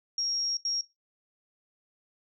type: tone bursts at uneven times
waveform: sine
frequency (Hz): 5588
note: F8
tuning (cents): 0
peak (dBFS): -27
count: 2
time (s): 0.18-0.57 / 0.65-0.81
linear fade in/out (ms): 2
effects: noise-tail reverb RT60 0.2 s tail -18 dB re dry